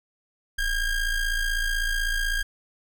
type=ring-modulated tone; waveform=square; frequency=800 Hz; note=G5; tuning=35 cents sharp; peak=-21 dBFS; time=0.58-2.43 s; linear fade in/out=10 ms; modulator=828 Hz; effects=none